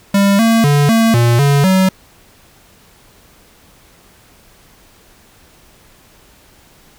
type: tone with pitch steps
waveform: square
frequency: 198.9 / 227.1 / 144.5 / 226.2 / 118.6 / 141.8 / 188.6 Hz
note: G3 / A#3 / D3 / A3 / A#2 / C#3 / F#3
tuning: +25 / -45 / -28 / +48 / +30 / +40 / +33 cents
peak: -9 dBFS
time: 0.14-1.89 s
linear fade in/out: 5 ms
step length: 250 ms
effects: pink hiss -47 dBFS RMS until 6.98 s